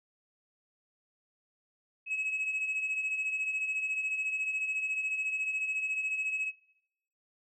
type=beating tone pair; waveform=sine; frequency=2555 / 2569 Hz; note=D#7 / E7; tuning=+45 / -45 cents; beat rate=14 Hz; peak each=-36 / -30 dBFS; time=2.06-6.52 s; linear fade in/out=50 ms; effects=noise-tail reverb RT60 0.8 s tail -22 dB re dry + tanh soft clip ceiling -27 dBFS